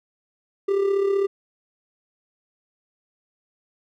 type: tone with amplitude modulation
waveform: triangle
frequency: 395.3 Hz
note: G4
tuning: 15 cents sharp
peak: -14 dBFS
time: 0.68-1.27 s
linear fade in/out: 10 ms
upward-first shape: sine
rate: 35.6 Hz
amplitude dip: 55%
effects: none